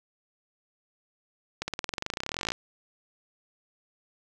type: accelerating click train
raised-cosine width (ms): 0.2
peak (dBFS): -13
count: 28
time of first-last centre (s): 1.62-2.52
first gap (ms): 60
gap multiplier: 0.95
effects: none